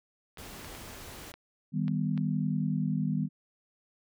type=clicks; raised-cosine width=0.3 ms; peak=-29 dBFS; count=6; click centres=0.373 / 0.646 / 0.75 / 1.34 / 1.881 / 2.177 s
type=noise; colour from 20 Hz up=pink; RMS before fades=-45 dBFS; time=0.38-1.32 s; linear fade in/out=5 ms
type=chord; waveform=sine; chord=Eb augmented; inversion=none; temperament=equal; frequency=155.56 / 196 / 246.9 Hz; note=Eb3 / G3 / B3; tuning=0 / 0 / 0 cents; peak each=-30 / -31 / -33 dBFS; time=1.72-3.29 s; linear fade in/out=50 ms
effects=none